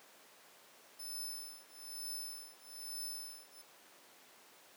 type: tone with tremolo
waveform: 15% pulse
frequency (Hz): 5274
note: E8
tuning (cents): 0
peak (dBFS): -34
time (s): 0.99-3.62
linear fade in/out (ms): 10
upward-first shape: triangle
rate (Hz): 1.1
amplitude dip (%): 100
effects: pink hiss -60 dBFS RMS until 4.76 s + high-pass 400 Hz 12 dB/octave